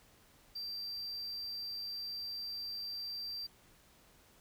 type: tone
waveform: triangle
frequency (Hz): 4699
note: D8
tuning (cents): 0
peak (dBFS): -38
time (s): 0.55-3.47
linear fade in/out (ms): 10
effects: pink hiss -64 dBFS RMS until 4.4 s